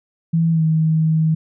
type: tone with pitch glide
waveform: sine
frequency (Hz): 164.81 to 158.83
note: E3 to D#3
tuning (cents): 0 to +36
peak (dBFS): -13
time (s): 0.33-1.35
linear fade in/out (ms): 10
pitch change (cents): -64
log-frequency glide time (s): 0.51-0.63
effects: none